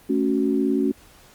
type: chord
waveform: sine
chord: F# minor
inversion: first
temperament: equal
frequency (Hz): 220 / 277.2 / 370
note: A3 / C#4 / F#4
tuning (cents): 0 / 0 / 0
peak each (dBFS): -24 / -21 / -24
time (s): 0.09-0.92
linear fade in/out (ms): 10
effects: pink hiss -51 dBFS RMS until 1.34 s + Opus 32 kbps